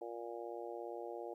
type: harmonic tone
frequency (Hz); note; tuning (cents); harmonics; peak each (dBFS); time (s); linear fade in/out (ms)
117.4; A#2; +13; 3 / 4 / 5 / 6 / 7; -47 / -47 / -49 / -51 / -51; 0.01-1.34; 5
effects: 13-bit